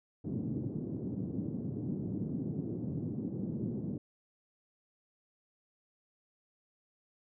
white band-pass noise, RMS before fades -37 dBFS, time 0.24-3.98 s, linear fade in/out 5 ms, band 110 to 290 Hz, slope 24 dB/octave, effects none

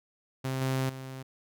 sawtooth tone with level steps, 131.9 Hz, C3, 14 cents sharp, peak -26 / -23 / -35 dBFS, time 0.44-1.23 s, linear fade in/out 10 ms, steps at 0.61 / 0.89 s, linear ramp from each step 5 ms, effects none

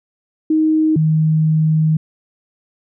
sine tone pair in turn, 313.3 / 156.96 Hz, D#4 / D#3, +12 / +15 cents, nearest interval octave, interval 1197 cents, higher first, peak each -11 dBFS, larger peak neither, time 0.5-0.96 / 0.96-1.97 s, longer second, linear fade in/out 5 ms, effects none

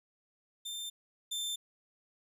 sawtooth tone pair in turn, 3584 / 3565 Hz, A7 / A7, +31 / +22 cents, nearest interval unison, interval 9 cents, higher first, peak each -35 / -31 dBFS, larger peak second, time 0.65-0.9 / 1.31-1.56 s, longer neither, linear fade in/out 10 ms, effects resampled to 32000 Hz + 12-bit

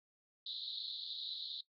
white band-pass noise, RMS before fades -44 dBFS, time 0.46-1.61 s, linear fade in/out 5 ms, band 3600 to 4200 Hz, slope 96 dB/octave, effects noise-tail reverb RT60 0.1 s tail -17 dB re dry

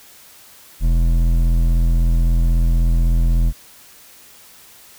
sine tone with hard clipping, 41.88 Hz, E1, 28 cents sharp, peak -14 dBFS, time 0.8-3.53 s, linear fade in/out 50 ms, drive 10 dB, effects white hiss -45 dBFS RMS until 4.98 s

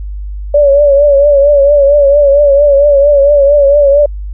sine tone with vibrato, 570 Hz, C#5, 48 cents sharp, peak -3 dBFS, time 0.54-4.06 s, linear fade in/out 5 ms, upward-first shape triangle, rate 4.4 Hz, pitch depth 71 cents each way, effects added 50 Hz sine -18 dBFS peak until 4.33 s

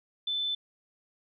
sine tone, 3520 Hz, A7, in tune, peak -28 dBFS, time 0.27-0.55 s, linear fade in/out 5 ms, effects none

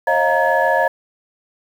sine tone cluster, 541 / 628 / 702 / 932 / 1704 Hz, C#5 / D#5 / F5 / A#5 / G#6, -42 / +16 / +9 / -1 / +44 cents, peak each -19 dBFS, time 0.07-0.88 s, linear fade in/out 5 ms, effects tanh soft clip ceiling -4 dBFS + 7-bit

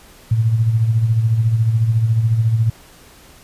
sine tone with tremolo, 112.8 Hz, A2, 44 cents sharp, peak -10 dBFS, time 0.31-2.7 s, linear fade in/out 5 ms, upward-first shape sine, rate 14 Hz, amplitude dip 55%, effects pink hiss -45 dBFS RMS until 3.43 s + resampled to 32000 Hz

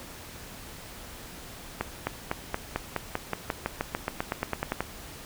accelerating click train, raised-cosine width 0.5 ms, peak -12 dBFS, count 20, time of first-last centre 1.81-4.806 s, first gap 260 ms, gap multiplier 0.94, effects pink hiss -44 dBFS RMS until 5.25 s

